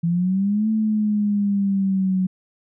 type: exponential two-way sweep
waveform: sine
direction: up then down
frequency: 166.2 to 220 to 184.9 Hz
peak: -17 dBFS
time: 0.03-2.27 s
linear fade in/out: 10 ms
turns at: 0.69 s
effects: none